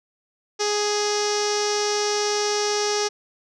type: tone with low-pass filter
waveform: sawtooth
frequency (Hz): 415.8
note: G#4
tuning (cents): +2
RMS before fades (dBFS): -23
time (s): 0.59-3.09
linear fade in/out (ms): 20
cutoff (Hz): 5700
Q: 6.1
effects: none